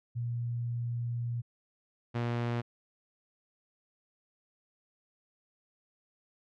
sine / sawtooth tone pair in turn, 119 / 119 Hz, A#2 / A#2, +36 / +36 cents, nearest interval unison, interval 0 cents, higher neither, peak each -31 / -26 dBFS, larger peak second, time 0.15-1.42 / 2.14-2.62 s, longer first, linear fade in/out 20 ms, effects low-pass 3000 Hz 12 dB/octave

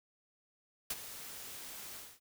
white noise with ADSR envelope, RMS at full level -34 dBFS, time 0.9-2.2 s, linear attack 6 ms, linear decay 37 ms, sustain -13 dB, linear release 240 ms, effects none

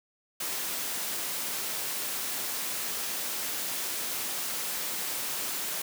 white high-pass noise, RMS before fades -33 dBFS, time 0.4-5.82 s, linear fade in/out 5 ms, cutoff 170 Hz, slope 12 dB/octave, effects none

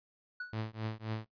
triangle tone with exponential decay, 1474 Hz, F#6, 7 cents flat, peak -33 dBFS, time 0.4-0.62 s, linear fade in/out 5 ms, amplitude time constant 47 ms
sawtooth tone with tremolo, 110 Hz, A2, in tune, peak -29 dBFS, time 0.53-1.26 s, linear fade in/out 0 ms, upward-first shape triangle, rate 3.8 Hz, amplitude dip 100%
effects noise-tail reverb RT60 0.1 s tail -19 dB re dry + resampled to 11025 Hz

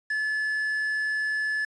triangle tone with quantisation, 1726 Hz, A6, 34 cents flat, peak -23 dBFS, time 0.1-1.65 s, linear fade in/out 5 ms, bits 8, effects resampled to 22050 Hz

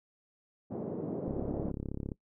white band-pass noise, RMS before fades -37 dBFS, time 0.7-1.72 s, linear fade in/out 20 ms, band 120 to 510 Hz, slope 24 dB/octave
click train, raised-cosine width 3 ms, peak -24 dBFS, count 30, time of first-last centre 1.28-2.118 s, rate 34.6 Hz
effects noise-tail reverb RT60 0.1 s tail -20 dB re dry

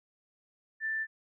sine tone, 1770 Hz, A6, 10 cents sharp, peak -30 dBFS, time 0.8-1.07 s, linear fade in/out 50 ms, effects none

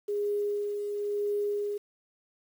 sine tone with tremolo, 411.5 Hz, G#4, 16 cents flat, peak -26 dBFS, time 0.08-1.78 s, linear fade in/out 10 ms, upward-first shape sine, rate 0.98 Hz, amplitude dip 40%, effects 9-bit

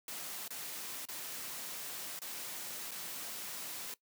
white noise with dropouts, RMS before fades -43 dBFS, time 0.08-3.94 s, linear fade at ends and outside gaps 2 ms, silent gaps 0.479-0.505 / 1.054-1.086 / 2.191-2.217 / 2.91-2.915 s, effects noise-tail reverb RT60 0.1 s tail -19 dB re dry + high-pass 150 Hz 12 dB/octave

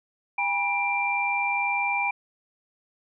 sine tone cluster, 808 / 970 / 2364 Hz, G#5 / B5 / D7, -48 / -31 / +11 cents, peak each -28 / -30 / -25 dBFS, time 0.38-2.11 s, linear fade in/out 5 ms, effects none

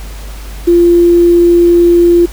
sine tone with quantisation, 345.3 Hz, F4, 20 cents flat, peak -3 dBFS, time 0.67-2.26 s, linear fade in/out 10 ms, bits 5, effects added 50 Hz sine -23 dBFS peak until 2.32 s + pink hiss -33 dBFS RMS until 2.32 s

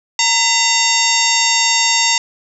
harmonic tone with a mistuned harmonic, 921 Hz, A#5, 21 cents flat, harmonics 1 / 2 / 3 / 4 / 5 / 6 / 7 / 8, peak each -20 / -20 / -20 / -20 / -20 / -20 / -20 / -20 dBFS, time 0.19-2.18 s, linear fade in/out 2 ms, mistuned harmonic 2, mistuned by +150 cents, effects none

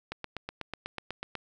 click train, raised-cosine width 0.3 ms, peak -19 dBFS, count 11, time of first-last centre 0.12-1.353 s, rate 8.11 Hz, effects none

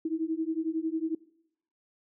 sine beating tone pair, 316.3 / 327.3 Hz, D#4 / E4, +29 / -12 cents, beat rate 11 Hz, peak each -31 dBFS, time 0.05-1.15 s, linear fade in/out 5 ms, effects noise-tail reverb RT60 0.8 s tail -22 dB re dry

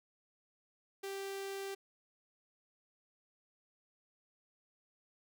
sawtooth tone with notch filter, 392 Hz, G4, in tune, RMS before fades -42 dBFS, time 1.03-1.75 s, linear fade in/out 10 ms, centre 1000 Hz, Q 1.8, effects none

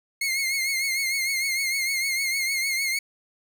sawtooth tone with vibrato, 2150 Hz, C7, 47 cents sharp, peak -20 dBFS, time 0.21-2.99 s, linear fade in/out 5 ms, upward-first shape triangle, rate 6.6 Hz, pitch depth 67 cents each way, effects none

